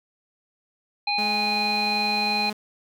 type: harmonic tone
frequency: 822 Hz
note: G#5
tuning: 18 cents flat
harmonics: 1 / 3 / 5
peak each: -26 / -26 / -26 dBFS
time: 1.07-2.5 s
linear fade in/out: 5 ms
type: tone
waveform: sawtooth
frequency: 211.2 Hz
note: G#3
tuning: 29 cents sharp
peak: -26 dBFS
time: 1.18-2.53 s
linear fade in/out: 5 ms
effects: none